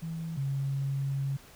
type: tone pair in turn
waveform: sine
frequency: 163.4 / 137.4 Hz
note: E3 / C#3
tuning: -15 / -15 cents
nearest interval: minor third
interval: 300 cents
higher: first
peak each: -33 / -28 dBFS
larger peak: second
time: 0.02-0.37 / 0.37-1.37 s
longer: second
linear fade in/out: 10 ms
effects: pink hiss -54 dBFS RMS until 1.55 s